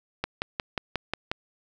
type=click train; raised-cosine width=0.3 ms; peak=-11 dBFS; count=7; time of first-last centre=0.24-1.315 s; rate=5.58 Hz; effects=none